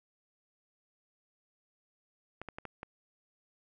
clicks, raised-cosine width 0.5 ms, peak -26 dBFS, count 5, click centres 2.416 / 2.487 / 2.585 / 2.653 / 2.831 s, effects none

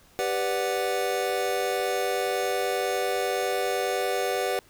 square chord, G major seventh, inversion none, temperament equal with one note detuned, 392 / 493.9 / 583.9 / 740 Hz, G4 / B4 / D5 / F#5, 0 / 0 / -10 / 0 cents, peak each -31 / -30 / -33 / -31 dBFS, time 0.19-4.59 s, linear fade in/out 0 ms, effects pink hiss -57 dBFS RMS until 4.69 s

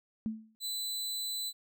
sine tone with exponential decay, 220 Hz, A3, in tune, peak -28 dBFS, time 0.26-0.55 s, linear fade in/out 0 ms, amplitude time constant 62 ms
sawtooth tone, 4000 Hz, B7, 21 cents sharp, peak -31 dBFS, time 0.6-1.53 s, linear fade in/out 50 ms
effects none

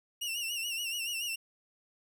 sawtooth tone with vibrato, 2794 Hz, F7, in tune, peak -30 dBFS, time 0.21-1.36 s, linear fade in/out 10 ms, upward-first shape sine, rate 7 Hz, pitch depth 83 cents each way, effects none

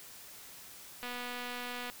click train, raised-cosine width 0.3 ms, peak -25 dBFS, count 214, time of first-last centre 1.03-1.899 s, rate 245 Hz, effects white hiss -51 dBFS RMS until 2 s

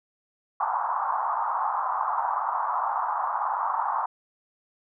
pink band-pass noise, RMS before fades -27 dBFS, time 0.6-4.06 s, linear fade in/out 5 ms, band 800 to 1200 Hz, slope 48 dB/octave, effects none

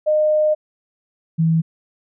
sine tone pair in turn, 612 / 162.75 Hz, D#5 / E3, -29 / -22 cents, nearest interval octave + major seventh, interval 2293 cents, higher first, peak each -13 dBFS, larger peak neither, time 0.06-0.55 / 1.38-1.62 s, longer first, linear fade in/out 20 ms, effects none

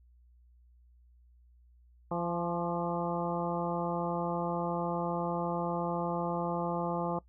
harmonic tone with a mistuned harmonic, 171.8 Hz, F3, 28 cents flat, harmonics 1 / 2 / 3 / 4 / 5 / 6 / 7, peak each -35 / -38 / -37 / -39 / -38 / -41 / -43 dBFS, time 2.11-7.19 s, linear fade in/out 5 ms, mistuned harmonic 6, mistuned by +44 cents, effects noise-tail reverb RT60 0.1 s tail -20 dB re dry + added 60 Hz sine -58 dBFS peak until 7.28 s

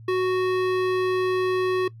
sine tone with hard clipping, 370 Hz, F#4, in tune, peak -22 dBFS, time 0.08-1.88 s, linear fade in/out 5 ms, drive 16 dB, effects noise-tail reverb RT60 0.1 s tail -20 dB re dry + added 113 Hz sine -41 dBFS peak until 2 s

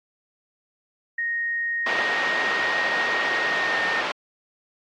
sine tone with pitch glide, 1864.7 to 1832.7 Hz, A#6 to A#6, 0 to -30 cents, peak -23 dBFS, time 1.18-4.01 s, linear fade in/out 5 ms, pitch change -30 cents, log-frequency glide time 3.41-3.77 s
pink band-pass noise, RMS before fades -27 dBFS, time 1.86-4.12 s, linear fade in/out 5 ms, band 590 to 3300 Hz, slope 12 dB/octave
effects low-pass 5000 Hz 12 dB/octave + AAC 64 kbps

